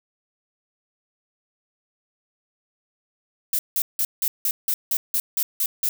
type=noise bursts; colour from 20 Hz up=violet; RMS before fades=-22 dBFS; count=11; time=3.53-5.89 s; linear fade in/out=2 ms; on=60 ms; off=170 ms; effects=none